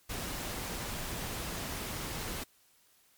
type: noise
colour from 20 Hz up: pink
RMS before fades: -38 dBFS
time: 0.09-2.44 s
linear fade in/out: 10 ms
effects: white hiss -66 dBFS RMS until 3.17 s + MP3 96 kbps